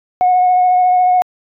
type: tone with vibrato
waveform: sine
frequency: 729 Hz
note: F#5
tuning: 26 cents flat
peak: -7 dBFS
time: 0.21-1.22 s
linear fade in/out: 0 ms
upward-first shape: triangle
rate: 14 Hz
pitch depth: 18 cents each way
effects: tanh soft clip ceiling -5 dBFS